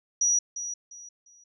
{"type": "tone with echo", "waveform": "sine", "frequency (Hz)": 5810, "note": "F#8", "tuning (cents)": -32, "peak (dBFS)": -20, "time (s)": [0.21, 0.39], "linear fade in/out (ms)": 5, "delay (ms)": 350, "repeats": 3, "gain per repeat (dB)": -11, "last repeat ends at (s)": 1.44, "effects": []}